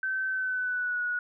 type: tone with pitch glide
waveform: sine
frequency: 1539 to 1460.2 Hz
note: G6 to F#6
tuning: -32 to -23 cents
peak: -27 dBFS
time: 0.03-1.19 s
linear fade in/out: 2 ms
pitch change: -91 cents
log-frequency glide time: 0.28-1.01 s
effects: none